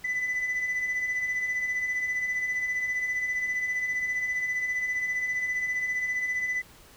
sine beating tone pair, 1986 / 2001 Hz, B6 / B6, +9 / +22 cents, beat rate 15 Hz, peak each -33 / -25 dBFS, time 0.04-6.62 s, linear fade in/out 10 ms, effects tanh soft clip ceiling -24 dBFS + pink hiss -53 dBFS RMS until 6.96 s

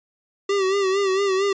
square tone with vibrato, 389.2 Hz, G4, 12 cents flat, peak -19 dBFS, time 0.49-1.53 s, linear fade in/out 5 ms, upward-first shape sine, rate 4.4 Hz, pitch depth 65 cents each way, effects resampled to 16000 Hz

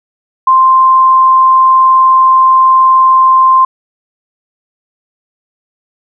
sine tone, 1046.5 Hz, C6, in tune, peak -3 dBFS, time 0.47-3.65 s, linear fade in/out 5 ms, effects none

